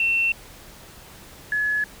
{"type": "tone pair in turn", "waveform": "sine", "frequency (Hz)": [2700, 1700.9], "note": ["E7", "G#6"], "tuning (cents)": [41, 41], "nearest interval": "minor sixth", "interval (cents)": 800, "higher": "first", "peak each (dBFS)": [-18, -20], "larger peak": "first", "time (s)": [[0, 0.32], [1.52, 1.84]], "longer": "neither", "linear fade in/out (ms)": 2, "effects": ["pink hiss -45 dBFS RMS until 2 s"]}